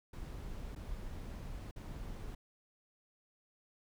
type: noise with dropouts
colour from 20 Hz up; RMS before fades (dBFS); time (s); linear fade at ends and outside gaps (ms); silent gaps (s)
brown; -44; 0.13-2.35; 5; 0.751-0.759 / 1.712-1.76
effects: none